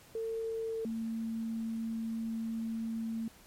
sine tone pair in turn, 449.8 / 225.7 Hz, A4 / A3, +38 / +44 cents, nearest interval octave, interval 1194 cents, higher first, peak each -33 / -33 dBFS, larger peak neither, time 0.15-0.85 / 0.85-3.28 s, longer second, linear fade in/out 2 ms, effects pink hiss -58 dBFS RMS until 3.46 s + MP3 64 kbps

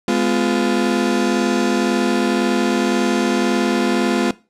35% pulse chord, F diminished, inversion first, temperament just, 209.5 / 251.4 / 349.2 Hz, Ab3 / Cb4 / F4, +15 / +31 / 0 cents, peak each -18 dBFS, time 0.08-4.31 s, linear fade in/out 2 ms, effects noise-tail reverb RT60 0.3 s tail -19 dB re dry + low-pass 8000 Hz 12 dB/octave

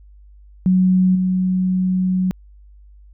sine tone with level steps, 185 Hz, F#3, in tune, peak -11 / -15 dBFS, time 0.66-2.31 s, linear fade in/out 0 ms, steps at 1.15 s, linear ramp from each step 5 ms, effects added 50 Hz sine -42 dBFS peak until 3.13 s

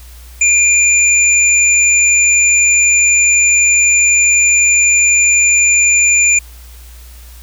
sine tone pair together, 2400 / 7056 Hz, D7 / A8, +37 / +4 cents, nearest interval octave + perfect fifth, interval 1867 cents, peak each -10 dBFS, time 0.41-6.39 s, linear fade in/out 5 ms, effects added 60 Hz sine -33 dBFS peak until 7.42 s + white hiss -42 dBFS RMS until 7.42 s

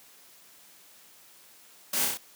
white noise with echo, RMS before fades -29 dBFS, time 1.93-2.05 s, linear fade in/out 5 ms, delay 31 ms, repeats 4, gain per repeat -2 dB, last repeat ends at 2.174 s, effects white hiss -55 dBFS RMS until 2.35 s + high-pass 150 Hz 12 dB/octave

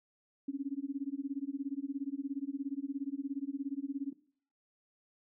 sine tone with tremolo, 277.8 Hz, C#4, 4 cents sharp, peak -31 dBFS, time 0.48-4.13 s, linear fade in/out 5 ms, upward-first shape sine, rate 17 Hz, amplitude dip 100%, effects noise-tail reverb RT60 0.5 s tail -18 dB re dry

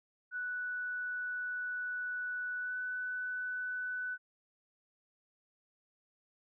sine tone with pitch glide, 1481 to 1495.6 Hz, F#6 to F#6, +1 to +18 cents, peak -35 dBFS, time 0.31-4.18 s, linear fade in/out 50 ms, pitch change +17 cents, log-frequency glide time 2.6-2.74 s, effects none

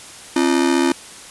45% pulse ring-modulated tone, 303.8 Hz, D#4, 41 cents flat, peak -11 dBFS, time 0.36-0.92 s, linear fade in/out 2 ms, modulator 37.4 Hz, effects white hiss -38 dBFS RMS until 1.3 s + resampled to 24000 Hz

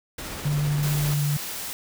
pink noise with tremolo, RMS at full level -33 dBFS, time 0.18-1.14 s, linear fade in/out 5 ms, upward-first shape triangle, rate 15 Hz, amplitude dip 25%
sine tone with pitch glide, 146.83 to 145.82 Hz, D3 to D3, 0 to -12 cents, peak -21 dBFS, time 0.45-1.37 s, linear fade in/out 5 ms, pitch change -12 cents, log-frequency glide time 0.95-1.21 s
white noise, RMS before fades -33 dBFS, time 0.83-1.73 s, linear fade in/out 0 ms
effects none

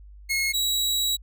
sawtooth tone pair in turn, 2166 / 3882 Hz, C#7 / B7, -41 / -31 cents, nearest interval minor seventh, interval 1010 cents, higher second, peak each -19 / -19 dBFS, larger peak neither, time 0.29-0.53 / 0.53-1.17 s, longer second, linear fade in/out 20 ms, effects added 50 Hz sine -43 dBFS peak until 1.22 s

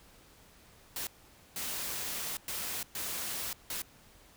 white noise bursts at uneven times, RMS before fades -37 dBFS, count 5, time 0.96-1.07 / 1.56-2.37 / 2.48-2.83 / 2.95-3.53 / 3.7-3.82 s, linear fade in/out 2 ms, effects pink hiss -59 dBFS RMS until 4.36 s

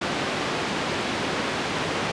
pink band-pass noise, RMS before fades -27 dBFS, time 0.01-2.12 s, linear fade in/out 10 ms, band 180 to 3800 Hz, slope 12 dB/octave, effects resampled to 22050 Hz

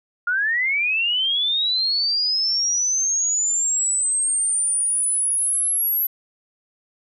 sine linear sweep, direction up, 1396.9 to 11730 Hz, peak -18 dBFS, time 0.27-6.07 s, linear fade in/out 5 ms, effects none

